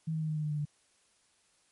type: tone with pitch steps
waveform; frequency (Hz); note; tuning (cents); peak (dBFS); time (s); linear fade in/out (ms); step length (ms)
sine; 160 / 158.16 / 156.35 / 154.55 / 152.77 / 151.02 / 149.29 / 147.57; D#3 / D#3 / D#3 / D#3 / D#3 / D3 / D3 / D3; +49 / +29 / +9 / -11 / -31 / +49 / +29 / +9; -30; 0.07-0.654; 10; 73
effects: white hiss -69 dBFS RMS until 1.71 s + MP3 48 kbps